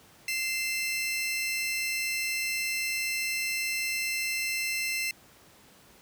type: tone pair together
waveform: sawtooth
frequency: 2083 / 2666 Hz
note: C7 / E7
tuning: -8 / +19 cents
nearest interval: major third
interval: 427 cents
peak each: -28 dBFS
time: 0.28-5.11 s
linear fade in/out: 2 ms
effects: pink hiss -56 dBFS RMS until 6.01 s + high-pass 80 Hz 12 dB/octave